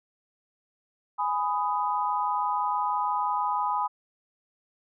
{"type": "chord", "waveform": "sine", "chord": "G# minor", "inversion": "none", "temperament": "just", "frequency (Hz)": [830.6, 996.7, 1245.9], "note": ["G#5", "B5", "D#6"], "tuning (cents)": [0, 16, 2], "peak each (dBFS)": [-29, -27, -31], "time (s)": [1.18, 3.88], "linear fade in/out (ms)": 20, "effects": []}